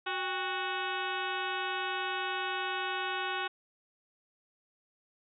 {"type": "harmonic tone with a mistuned harmonic", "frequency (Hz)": 370, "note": "F#4", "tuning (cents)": 0, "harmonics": [1, 2, 3, 4, 5, 6, 7, 8, 9, 10], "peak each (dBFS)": [-41, -38, -39, -37, -44, -47, -41, -43, -46, -46], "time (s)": [0.06, 3.48], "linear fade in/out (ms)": 10, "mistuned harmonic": 2, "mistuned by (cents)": 120, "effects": []}